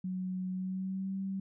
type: tone with pitch glide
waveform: sine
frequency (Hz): 185 to 193.08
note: F#3 to G3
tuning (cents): 0 to -26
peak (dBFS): -33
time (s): 0.04-1.4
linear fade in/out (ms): 5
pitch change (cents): +74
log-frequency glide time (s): 0.52-1.14
effects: none